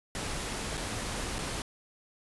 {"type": "noise with dropouts", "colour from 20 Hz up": "pink", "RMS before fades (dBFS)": -35, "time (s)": [0.15, 1.62], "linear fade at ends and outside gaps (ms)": 1, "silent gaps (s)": [[0.772, 0.776], [1.384, 1.389]], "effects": ["resampled to 24000 Hz"]}